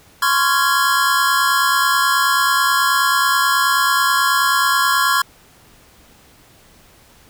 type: chord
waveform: square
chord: Db major seventh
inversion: third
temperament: just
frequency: 1039.4 / 1108.7 / 1385.9 / 1663.1 Hz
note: C6 / Db6 / F6 / Ab6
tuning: -12 / 0 / -14 / +2 cents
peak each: -20 dBFS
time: 0.22-5.22 s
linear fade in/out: 5 ms
effects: pink hiss -49 dBFS RMS until 7.29 s